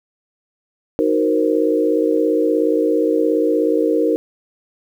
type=chord; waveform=sine; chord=C half-diminished seventh; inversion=first; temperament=equal; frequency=311.1 / 370 / 466.2 / 523.3 Hz; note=Eb4 / Gb4 / Bb4 / C5; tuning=0 / 0 / 0 / 0 cents; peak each=-18 / -22 / -17 / -22 dBFS; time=0.99-4.16 s; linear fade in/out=0 ms; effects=8-bit